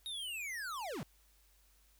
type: linear sweep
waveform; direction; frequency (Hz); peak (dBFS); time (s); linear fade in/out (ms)
square; down; 3774 to 103.83; -40; 0.06-1.03; 0
effects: added 50 Hz sine -67 dBFS peak until 1.99 s + white hiss -70 dBFS RMS until 1.99 s